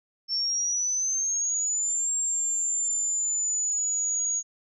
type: exponential two-way sweep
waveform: sine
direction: up then down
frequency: 5390 to 7459 to 6680 Hz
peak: -24 dBFS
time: 0.28-4.43 s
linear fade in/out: 50 ms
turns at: 2.12 s
effects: none